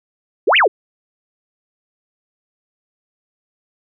sine exponential two-way sweep, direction up then down, 311.1 to 3188 to 336.5 Hz, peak -9 dBFS, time 0.47-0.68 s, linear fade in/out 10 ms, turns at 0.57 s, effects none

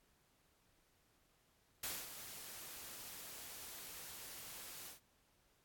white noise with ADSR envelope, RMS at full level -41 dBFS, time 1.83-5 s, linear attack 6 ms, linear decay 220 ms, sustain -10 dB, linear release 120 ms, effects pink hiss -75 dBFS RMS until 5.64 s + AAC 64 kbps

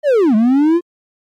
triangle linear two-way sweep, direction down then up, 622.3 to 207.7 to 355.2 Hz, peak -7 dBFS, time 0.03-0.81 s, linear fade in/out 50 ms, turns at 0.35 s, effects AAC 64 kbps

